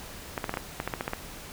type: clicks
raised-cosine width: 0.5 ms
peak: -14 dBFS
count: 11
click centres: 0.378 / 0.442 / 0.494 / 0.54 / 0.572 / 0.801 / 0.876 / 0.938 / 1.009 / 1.079 / 1.134 s
effects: pink hiss -43 dBFS RMS until 1.52 s